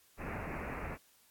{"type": "low-pass noise", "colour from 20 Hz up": "pink", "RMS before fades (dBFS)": -41, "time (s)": [0.17, 0.98], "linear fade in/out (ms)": 50, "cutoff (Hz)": 2600, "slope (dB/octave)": 96, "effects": ["white hiss -66 dBFS RMS until 1.3 s", "AAC 64 kbps"]}